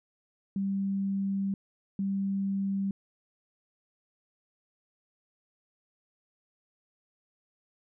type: tone pair in turn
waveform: sine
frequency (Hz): 196 / 196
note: G3 / G3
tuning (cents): 0 / 0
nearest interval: unison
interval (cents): 0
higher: neither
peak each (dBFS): -27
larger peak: neither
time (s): 0.56-1.54 / 1.99-2.91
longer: first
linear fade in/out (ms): 2
effects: none